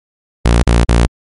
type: tone bursts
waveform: sawtooth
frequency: 58.27 Hz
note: A#1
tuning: in tune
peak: -3 dBFS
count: 3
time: 0.45-1.066 s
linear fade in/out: 5 ms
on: 180 ms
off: 38 ms
effects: MP3 48 kbps